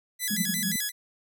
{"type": "tone with vibrato", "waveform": "5% pulse", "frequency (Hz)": 1833, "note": "A#6", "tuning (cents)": -30, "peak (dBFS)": -17, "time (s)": [0.19, 0.92], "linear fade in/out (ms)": 50, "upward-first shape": "square", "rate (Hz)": 5.7, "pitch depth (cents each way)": 150}
{"type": "band-pass noise", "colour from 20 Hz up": "pink", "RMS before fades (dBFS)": -32, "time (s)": [0.3, 0.76], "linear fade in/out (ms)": 2, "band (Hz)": [170, 220], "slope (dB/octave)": 96}
{"effects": []}